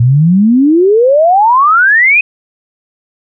sine exponential sweep, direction up, 114.7 to 2558 Hz, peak -4 dBFS, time 0-2.21 s, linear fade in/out 5 ms, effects none

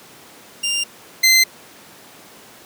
20% pulse tone pair in turn, 2794 / 2067 Hz, F7 / C7, 0 / -22 cents, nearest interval perfect fourth, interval 522 cents, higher first, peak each -14 / -5 dBFS, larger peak second, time 0.63-0.84 / 1.23-1.44 s, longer neither, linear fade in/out 10 ms, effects pink hiss -43 dBFS RMS until 2.65 s + high-pass 200 Hz 12 dB/octave

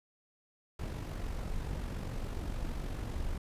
brown noise with amplitude modulation, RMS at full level -35 dBFS, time 0.79-3.38 s, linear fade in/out 5 ms, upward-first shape sine, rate 46.9 Hz, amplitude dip 45%, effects resampled to 32000 Hz

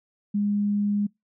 sine tone, 205 Hz, G#3, 22 cents flat, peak -21 dBFS, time 0.34-1.07 s, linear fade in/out 10 ms, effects noise-tail reverb RT60 0.2 s tail -26 dB re dry

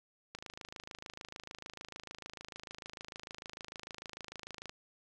click train, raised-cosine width 0.2 ms, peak -27 dBFS, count 117, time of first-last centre 0.35-4.695 s, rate 26.7 Hz, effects none

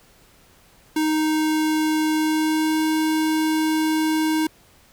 square tone with pitch glide, 311.3 to 313.8 Hz, D#4 to D#4, +1 to +15 cents, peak -19 dBFS, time 0.96-4.47 s, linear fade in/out 5 ms, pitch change +14 cents, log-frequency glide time 2.17-2.82 s, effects pink hiss -54 dBFS RMS until 4.92 s

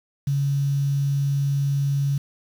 sine tone with quantisation, 140 Hz, C#3, 18 cents sharp, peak -19 dBFS, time 0.27-2.18 s, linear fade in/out 5 ms, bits 7, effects none

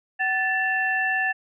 sine tone cluster, 756 / 1751 / 2699 Hz, F#5 / A6 / E7, +37 / -9 / +40 cents, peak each -28 / -22 / -30 dBFS, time 0.19-1.33 s, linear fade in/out 20 ms, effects none

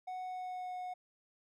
triangle tone with pitch glide, 739 to 729.7 Hz, F#5 to F#5, -2 to -24 cents, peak -37 dBFS, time 0.07-0.94 s, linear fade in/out 10 ms, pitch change -22 cents, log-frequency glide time 0.23-0.75 s, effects none

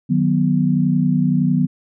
sine chord, B major, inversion first, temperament just, 154.34 / 185.21 / 246.9 Hz, D#3 / F#3 / B3, -14 / +2 / 0 cents, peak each -18 dBFS, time 0.09-1.67 s, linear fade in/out 20 ms, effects none

